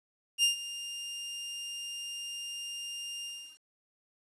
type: tone with ADSR envelope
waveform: sawtooth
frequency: 2806 Hz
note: F7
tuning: 8 cents sharp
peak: -18 dBFS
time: 0.38-3.59 s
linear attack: 53 ms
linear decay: 120 ms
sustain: -16 dB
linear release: 350 ms
effects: resampled to 24000 Hz + 10-bit